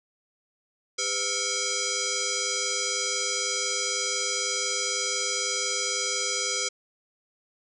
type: tone with frequency modulation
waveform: sine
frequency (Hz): 504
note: B4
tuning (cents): +35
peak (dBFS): -25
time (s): 0.98-6.69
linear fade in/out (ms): 10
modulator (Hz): 906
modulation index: 7.7
effects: none